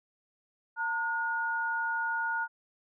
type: tone pair together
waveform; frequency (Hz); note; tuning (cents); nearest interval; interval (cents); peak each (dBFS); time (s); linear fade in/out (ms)
sine; 908.6 / 1441; A#5 / F#6; -45 / -46; minor sixth; 799; -33 / -30; 0.76-2.48; 50
effects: none